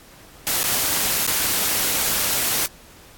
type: noise with dropouts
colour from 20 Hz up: white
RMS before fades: -21 dBFS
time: 0.47-2.66 s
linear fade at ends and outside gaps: 0 ms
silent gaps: 0.631-0.64 / 1.266-1.276 s
effects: pink hiss -47 dBFS RMS until 3.17 s + AAC 64 kbps